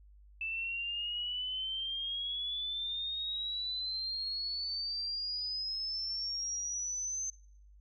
sine exponential sweep, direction up, 2637 to 6260 Hz, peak -34 dBFS, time 0.41-7.3 s, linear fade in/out 2 ms, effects noise-tail reverb RT60 0.7 s tail -24 dB re dry + added 50 Hz sine -55 dBFS peak until 7.8 s

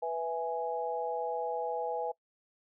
sine chord, E major, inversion second, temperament equal, 493.9 / 659.3 / 830.6 Hz, B4 / E5 / G#5, 0 / 0 / 0 cents, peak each -35 / -37 / -35 dBFS, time 0.02-2.12 s, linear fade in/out 10 ms, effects noise-tail reverb RT60 0.1 s tail -23 dB re dry

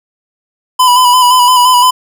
square tone with vibrato, 996 Hz, B5, 14 cents sharp, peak -5 dBFS, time 0.79-1.91 s, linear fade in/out 10 ms, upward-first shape square, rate 5.8 Hz, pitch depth 30 cents each way, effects none

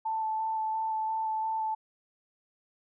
sine tone with vibrato, 880 Hz, A5, in tune, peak -28 dBFS, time 0.05-1.75 s, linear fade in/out 10 ms, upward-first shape square, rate 2.9 Hz, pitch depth 10 cents each way, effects none

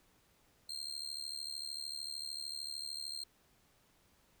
35% pulse tone with amplitude modulation, 4186 Hz, C8, in tune, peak -35 dBFS, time 0.69-3.24 s, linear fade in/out 5 ms, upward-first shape sine, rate 73.3 Hz, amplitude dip 90%, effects pink hiss -70 dBFS RMS until 4.4 s

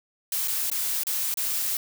blue noise with dropouts, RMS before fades -27 dBFS, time 0.32-1.77 s, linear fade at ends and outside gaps 2 ms, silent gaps 0.476-0.48 / 0.701-0.715 / 1.035-1.068 / 1.341-1.372 s, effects none

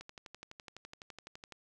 click train, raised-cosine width 0.2 ms, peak -30 dBFS, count 19, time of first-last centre 0.01-1.523 s, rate 11.9 Hz, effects none

